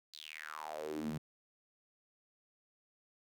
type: tone with high-pass filter sweep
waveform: sawtooth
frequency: 77.3 Hz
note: D#2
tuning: 11 cents flat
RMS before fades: -43 dBFS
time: 0.13-1.18 s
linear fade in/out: 10 ms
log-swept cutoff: 4400 to 160 Hz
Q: 6.5
effects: none